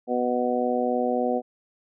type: harmonic tone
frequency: 123.47 Hz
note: B2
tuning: in tune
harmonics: 2 / 3 / 4 / 5 / 6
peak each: -27 / -31 / -26 / -30 / -28 dBFS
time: 0.07-1.42 s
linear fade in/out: 50 ms
effects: none